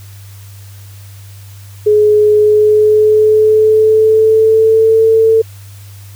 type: tone with pitch glide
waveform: sine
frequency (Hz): 421.8 to 446.1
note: G#4 to A4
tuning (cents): +27 to +24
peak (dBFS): -5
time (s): 1.86-5.42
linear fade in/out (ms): 10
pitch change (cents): +97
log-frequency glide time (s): 2.35-5.02
effects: added 99 Hz sine -31 dBFS peak until 6.15 s + white hiss -42 dBFS RMS until 6.15 s